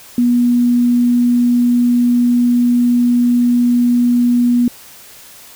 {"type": "tone", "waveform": "sine", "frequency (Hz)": 242.3, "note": "B3", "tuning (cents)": -33, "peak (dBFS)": -9, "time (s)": [0.18, 4.68], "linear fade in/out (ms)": 2, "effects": ["white hiss -39 dBFS RMS until 5.55 s"]}